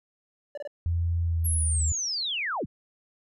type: tone bursts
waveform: triangle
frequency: 581 Hz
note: D5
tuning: 19 cents flat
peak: -31 dBFS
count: 3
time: 0.55-0.675 s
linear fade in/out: 2 ms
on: 25 ms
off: 25 ms
type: tone with pitch glide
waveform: sine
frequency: 84.8 to 78.21 Hz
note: E2 to D#2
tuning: +50 to +10 cents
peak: -23 dBFS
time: 0.86-1.92 s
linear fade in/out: 0 ms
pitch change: -140 cents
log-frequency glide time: 1.23-1.74 s
type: linear sweep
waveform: sine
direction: down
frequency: 11480 to 34.94 Hz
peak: -27 dBFS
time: 1.44-2.66 s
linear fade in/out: 20 ms
effects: none